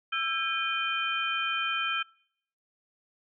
sine tone cluster, 1334 / 1607 / 2456 / 3108 Hz, E6 / G6 / D#7 / G7, +20 / +43 / -23 / -16 cents, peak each -31 / -35 / -32 / -33 dBFS, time 0.12-2.03 s, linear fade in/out 10 ms, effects noise-tail reverb RT60 0.7 s tail -26 dB re dry

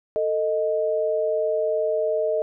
sine tone pair together, 445 / 622.3 Hz, A4 / D#5, +20 / 0 cents, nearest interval tritone, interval 580 cents, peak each -24 / -22 dBFS, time 0.16-2.42 s, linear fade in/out 0 ms, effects none

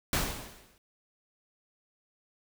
pink noise with exponential decay, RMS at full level -26 dBFS, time 0.13-0.78 s, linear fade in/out 1 ms, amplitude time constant 140 ms, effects none

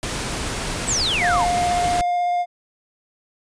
pink noise, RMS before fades -26 dBFS, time 0.03-2.01 s, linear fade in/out 0 ms
sine exponential sweep, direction down, 8400 to 806 Hz, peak -19 dBFS, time 0.87-1.46 s, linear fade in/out 20 ms
triangle tone with vibrato, 707 Hz, F5, 21 cents sharp, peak -16 dBFS, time 1.2-2.46 s, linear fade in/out 50 ms, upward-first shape sine, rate 16 Hz, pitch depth 8 cents each way
effects resampled to 22050 Hz

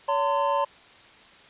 triangle tone cluster, 566 / 905 / 1032 Hz, C#5 / A5 / C6, +36 / +48 / -24 cents, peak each -24 dBFS, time 0.08-0.65 s, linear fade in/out 10 ms, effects white hiss -51 dBFS RMS until 1.49 s + resampled to 8000 Hz

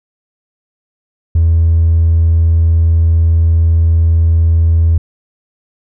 sine tone with hard clipping, 82.41 Hz, E2, in tune, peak -7 dBFS, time 1.35-4.98 s, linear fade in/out 5 ms, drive 1 dB, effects none

